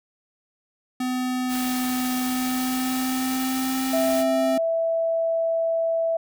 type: tone with pitch glide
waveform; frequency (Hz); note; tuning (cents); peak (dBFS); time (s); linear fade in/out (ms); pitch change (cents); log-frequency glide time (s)
square; 253.1 to 263.5; B3 to C4; +43 to +12; -24; 1-4.58; 5; +69; 2.16-4.02
type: noise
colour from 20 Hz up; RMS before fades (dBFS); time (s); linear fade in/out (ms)
white; -33; 1.48-4.25; 50
type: tone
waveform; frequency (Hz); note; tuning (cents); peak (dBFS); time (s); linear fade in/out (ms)
sine; 659.3; E5; 0; -20; 3.93-6.17; 5
effects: none